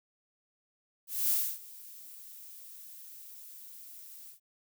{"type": "noise with ADSR envelope", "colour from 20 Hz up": "violet", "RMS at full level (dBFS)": -27, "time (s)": [1.07, 4.4], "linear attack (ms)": 230, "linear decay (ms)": 280, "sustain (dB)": -22, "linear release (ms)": 110, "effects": []}